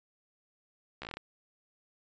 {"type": "slowing click train", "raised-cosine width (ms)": 0.3, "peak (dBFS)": -24, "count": 8, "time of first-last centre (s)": [1.02, 1.17], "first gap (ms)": 14, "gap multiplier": 1.14, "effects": ["resampled to 16000 Hz"]}